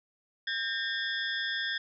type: ring-modulated tone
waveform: 25% pulse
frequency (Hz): 1711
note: A6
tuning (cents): -49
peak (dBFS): -23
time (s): 0.47-1.78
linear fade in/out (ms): 5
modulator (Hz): 113
effects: resampled to 16000 Hz